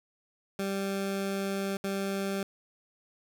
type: tone bursts at uneven times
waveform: 20% pulse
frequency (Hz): 196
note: G3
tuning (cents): 0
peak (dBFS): -25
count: 2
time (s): 0.59-1.77 / 1.84-2.43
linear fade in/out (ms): 2
effects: none